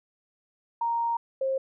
sine tone pair in turn, 932 / 533 Hz, A#5 / C5, -1 / +32 cents, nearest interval minor seventh, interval 967 cents, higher first, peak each -24 dBFS, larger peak neither, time 0.81-1.17 / 1.41-1.58 s, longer first, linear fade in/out 5 ms, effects none

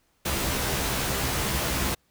pink noise with comb filter, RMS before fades -27 dBFS, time 0.25-1.95 s, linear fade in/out 10 ms, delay 15 ms, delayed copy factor +1, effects pink hiss -68 dBFS RMS until 2.1 s

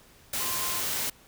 sine tone in noise, 1046.5 Hz, C6, in tune, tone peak -38 dBFS, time 0.4-0.8 s, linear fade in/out 5 ms, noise white, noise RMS -30 dBFS, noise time 0.33-1.1 s, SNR -11 dB, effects pink hiss -56 dBFS RMS until 1.27 s

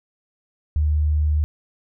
sine tone, 75.6 Hz, D#2, 49 cents flat, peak -16 dBFS, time 0.76-1.44 s, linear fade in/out 0 ms, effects none

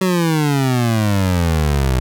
25% pulse exponential sweep, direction down, 190 to 61.7 Hz, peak -10 dBFS, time 0.01-2 s, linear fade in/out 5 ms, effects none

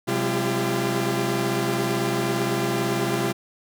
sawtooth tone cluster, 129.3 / 185.1 / 203 / 341.7 / 397.7 Hz, C3 / F#3 / G#3 / F4 / G4, -20 / +1 / -39 / -38 / +25 cents, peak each -24 / -29 / -26 / -22 / -25 dBFS, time 0.07-3.33 s, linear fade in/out 20 ms, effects none

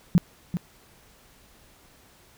sine tone with echo, 174.61 Hz, F3, in tune, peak -13 dBFS, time 0.15-0.18 s, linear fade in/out 0 ms, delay 390 ms, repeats 1, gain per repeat -10 dB, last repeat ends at 0.57 s, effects pink hiss -56 dBFS RMS until 2.37 s

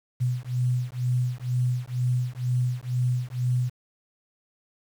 sine beating tone pair, 123.47 / 125.57 Hz, B2 / B2, 0 / +29 cents, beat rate 2.1 Hz, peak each -26 dBFS, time 0.2-3.7 s, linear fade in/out 20 ms, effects 8-bit

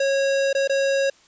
square tone with dropouts, 548 Hz, C#5, 20 cents flat, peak -19 dBFS, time 0-1.1 s, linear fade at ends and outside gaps 5 ms, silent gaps 0.53-0.549 / 0.676-0.695 s, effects white hiss -55 dBFS RMS until 1.27 s + resampled to 16000 Hz

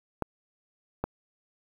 clicks, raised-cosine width 1 ms, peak -14 dBFS, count 2, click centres 0.223 / 1.04 s, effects 8-bit

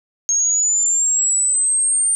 sine linear sweep, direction up, 6480 to 8870 Hz, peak -14 dBFS, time 0.29-2.15 s, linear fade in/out 0 ms, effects none

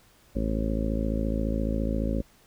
harmonic tone, 54.5 Hz, A1, 16 cents flat, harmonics 1 / 2 / 3 / 4 / 5 / 6 / 7 / 8 / 9 / 10, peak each -28 / -35 / -36 / -31 / -33 / -39 / -41 / -43 / -41 / -36 dBFS, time 0.35-2.22 s, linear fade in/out 10 ms, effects pink hiss -59 dBFS RMS until 2.46 s

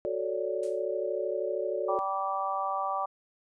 sine chord, D major seventh, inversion first, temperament equal, 370 / 440 / 554.4 / 587.3 Hz, F#4 / A4 / C#5 / D5, 0 / 0 / 0 / 0 cents, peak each -34 dBFS, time 0.05-1.99 s, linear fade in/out 0 ms
blue noise with exponential decay, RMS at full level -43 dBFS, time 0.63-0.86 s, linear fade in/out 2 ms, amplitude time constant 48 ms
harmonic tone, 194 Hz, G3, 18 cents flat, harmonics 3 / 4 / 5 / 6, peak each -37 / -32 / -36 / -32 dBFS, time 1.88-3.06 s, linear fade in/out 10 ms
effects resampled to 22050 Hz

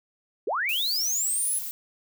sine linear sweep, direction up, 329.6 to 10820 Hz, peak -24 dBFS, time 0.47-1.59 s, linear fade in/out 5 ms
violet noise, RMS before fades -34 dBFS, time 0.69-1.71 s, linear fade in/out 0 ms
effects none

